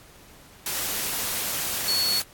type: tone in noise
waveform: sine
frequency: 4396 Hz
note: C#8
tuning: 15 cents flat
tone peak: -22 dBFS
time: 1.88-2.2 s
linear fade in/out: 2 ms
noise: white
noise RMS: -28 dBFS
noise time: 0.66-2.22 s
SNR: +3 dB
effects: pink hiss -51 dBFS RMS until 2.33 s + AAC 64 kbps